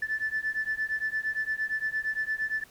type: beating tone pair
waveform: sine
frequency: 1748 / 1756.7 Hz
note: A6 / A6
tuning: -12 / -3 cents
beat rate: 8.7 Hz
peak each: -30 dBFS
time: 0.02-2.64 s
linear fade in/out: 5 ms
effects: tanh soft clip ceiling -21 dBFS + pink hiss -56 dBFS RMS until 2.7 s